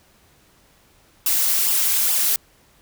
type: noise with flanger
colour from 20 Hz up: blue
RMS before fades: -19 dBFS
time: 1.26-2.36 s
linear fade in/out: 2 ms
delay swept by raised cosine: 0.47 to 4.07 ms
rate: 2.3 Hz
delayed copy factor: -0.65
effects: pink hiss -56 dBFS RMS until 2.81 s